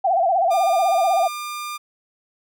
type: tone with vibrato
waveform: sine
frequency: 721 Hz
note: F#5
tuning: 45 cents flat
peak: -15 dBFS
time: 0.04-1.28 s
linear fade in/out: 10 ms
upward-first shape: sine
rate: 16 Hz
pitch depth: 150 cents each way
type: tone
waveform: sawtooth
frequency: 1200 Hz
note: D6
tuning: 37 cents sharp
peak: -24 dBFS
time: 0.5-1.78 s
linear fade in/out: 20 ms
effects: none